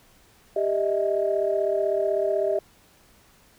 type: tone cluster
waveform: sine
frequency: 394.9 / 611 / 647 Hz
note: G4 / D#5 / E5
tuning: +13 / -32 / -32 cents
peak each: -25 dBFS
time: 0.56-2.59 s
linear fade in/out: 5 ms
effects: tanh soft clip ceiling -11 dBFS + pink hiss -57 dBFS RMS until 3.58 s